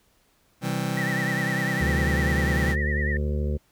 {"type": "chord", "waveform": "sawtooth", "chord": "C major", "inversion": "none", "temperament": "just", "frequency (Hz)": [130.81, 163.52, 196.22], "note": ["C3", "E3", "G3"], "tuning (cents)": [0, -14, 2], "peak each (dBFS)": -25, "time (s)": [0.61, 2.76], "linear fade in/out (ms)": 50}
{"type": "tone with vibrato", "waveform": "sine", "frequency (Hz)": 1873, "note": "A#6", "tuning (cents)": 8, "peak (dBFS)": -27, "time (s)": [0.97, 3.17], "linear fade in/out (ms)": 2, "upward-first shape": "triangle", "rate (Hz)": 10, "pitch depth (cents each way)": 110}
{"type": "harmonic tone", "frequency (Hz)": 73.6, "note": "D2", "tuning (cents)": 4, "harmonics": [1, 2, 3, 5, 6, 7, 8], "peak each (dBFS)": [-24, -32, -33, -36, -38, -38, -49], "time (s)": [1.8, 3.58], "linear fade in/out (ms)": 20}
{"effects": ["pink hiss -64 dBFS RMS until 3.71 s"]}